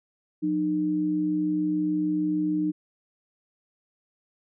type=tone pair together; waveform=sine; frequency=178.98 / 305.7 Hz; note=F3 / D#4; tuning=+43 / -30 cents; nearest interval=major sixth; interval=927 cents; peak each=-31 / -23 dBFS; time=0.42-2.72 s; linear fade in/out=20 ms; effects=none